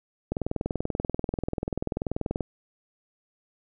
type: click train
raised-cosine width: 2 ms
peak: -14 dBFS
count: 44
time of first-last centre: 0.32-2.407 s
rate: 20.6 Hz
effects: none